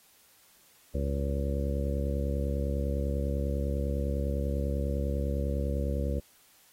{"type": "harmonic tone", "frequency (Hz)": 70, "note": "C#2", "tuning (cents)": 18, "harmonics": [1, 2, 3, 4, 5, 6, 7, 8], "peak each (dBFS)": [-29, -36, -37, -41, -42, -46, -38, -39], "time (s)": [0.94, 6.2], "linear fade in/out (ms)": 10, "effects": ["white hiss -61 dBFS RMS until 6.72 s", "AAC 48 kbps"]}